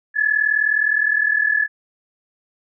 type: tone pair together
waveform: sine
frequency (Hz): 1693.4 / 1733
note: G#6 / A6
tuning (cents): +33 / -27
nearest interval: unison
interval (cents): 40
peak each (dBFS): -18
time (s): 0.14-1.68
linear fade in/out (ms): 50
effects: none